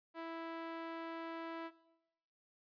sawtooth tone with band-pass filter, 329.6 Hz, E4, in tune, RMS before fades -45 dBFS, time 0.14-1.71 s, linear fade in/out 50 ms, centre 960 Hz, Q 0.67, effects noise-tail reverb RT60 0.9 s tail -18 dB re dry + resampled to 11025 Hz

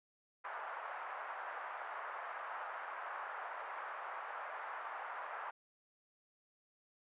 white band-pass noise, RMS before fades -45 dBFS, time 0.44-5.51 s, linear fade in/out 10 ms, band 670 to 1500 Hz, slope 24 dB/octave, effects resampled to 8000 Hz

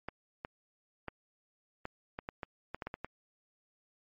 clicks, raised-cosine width 0.5 ms, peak -23 dBFS, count 12, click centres 0.086 / 0.449 / 1.083 / 1.854 / 2.189 / 2.289 / 2.432 / 2.746 / 2.822 / 2.87 / 2.941 / 3.046 s, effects MP3 32 kbps

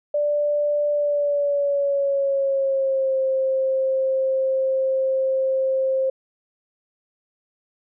sine tone with pitch glide, 587.3 to 529.3 Hz, D5 to C5, 0 to +20 cents, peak -18 dBFS, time 0.14-6.1 s, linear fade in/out 5 ms, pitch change -180 cents, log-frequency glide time 0.91-3.18 s, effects none

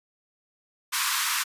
pink high-pass noise, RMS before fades -26 dBFS, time 0.92-1.44 s, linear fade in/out 20 ms, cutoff 960 Hz, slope 96 dB/octave, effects resampled to 32000 Hz

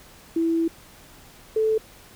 sine tone pair in turn, 330 / 438.2 Hz, E4 / A4, +2 / -7 cents, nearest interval perfect fourth, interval 491 cents, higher second, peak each -19 / -18 dBFS, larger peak second, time 0.36-0.68 / 1.56-1.78 s, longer first, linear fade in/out 5 ms, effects pink hiss -49 dBFS RMS until 2.15 s

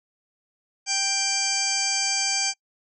harmonic tone, 787 Hz, G5, 7 cents sharp, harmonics 1 / 2 / 3 / 4 / 6 / 7 / 8 / 9 / 10, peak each -33 / -37 / -29 / -36 / -27 / -35 / -27 / -35 / -33 dBFS, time 0.86-2.54 s, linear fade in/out 50 ms, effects noise-tail reverb RT60 0.1 s tail -25 dB re dry

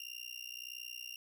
30% pulse tone with amplitude modulation, 2794 Hz, F7, in tune, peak -37 dBFS, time 0-1.16 s, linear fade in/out 2 ms, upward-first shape sine, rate 61.5 Hz, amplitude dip 95%, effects none

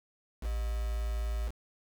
sine tone with quantisation, 56 Hz, A1, 31 cents sharp, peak -30 dBFS, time 0.41-1.52 s, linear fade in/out 50 ms, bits 7, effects none

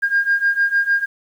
sine beating tone pair, 1610 / 1616.6 Hz, G6 / G#6, +46 / -47 cents, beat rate 6.6 Hz, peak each -18 / -16 dBFS, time 0.02-1.06 s, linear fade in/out 20 ms, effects tanh soft clip ceiling -8 dBFS + 8-bit

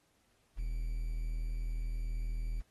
triangle tone with quantisation, 40.16 Hz, E1, 44 cents flat, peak -31 dBFS, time 0.57-2.62 s, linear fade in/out 20 ms, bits 10, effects pink hiss -73 dBFS RMS until 2.7 s + AAC 32 kbps

